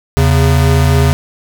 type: tone pair together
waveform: square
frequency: 80.93 / 136.1 Hz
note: E2 / C#3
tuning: -31 / -31 cents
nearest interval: major sixth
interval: 900 cents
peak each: -11 dBFS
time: 0.17-1.13 s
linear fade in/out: 0 ms
effects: none